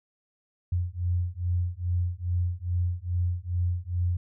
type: beating tone pair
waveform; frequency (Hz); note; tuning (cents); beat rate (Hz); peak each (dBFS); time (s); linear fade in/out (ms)
sine; 87.31 / 89.71; F2 / F2; 0 / +47; 2.4; -28; 0.72-4.17; 5
effects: none